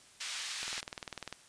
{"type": "band-pass noise", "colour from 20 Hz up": "white", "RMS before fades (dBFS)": -40, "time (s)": [0.2, 0.81], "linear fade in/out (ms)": 10, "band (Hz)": [1600, 5600], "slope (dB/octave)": 12}
{"type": "click train", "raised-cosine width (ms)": 0.2, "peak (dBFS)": -22, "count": 15, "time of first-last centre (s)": [0.63, 1.327], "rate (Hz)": 20.1}
{"effects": ["white hiss -59 dBFS RMS until 1.48 s", "resampled to 22050 Hz"]}